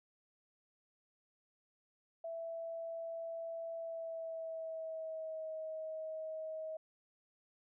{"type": "tone with pitch glide", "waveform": "sine", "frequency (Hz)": [662, 633.6], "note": ["E5", "D#5"], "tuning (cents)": [7, 31], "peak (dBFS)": -40, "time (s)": [2.24, 6.77], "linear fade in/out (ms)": 5, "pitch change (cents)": -76, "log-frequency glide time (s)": [3.77, 5.52], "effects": []}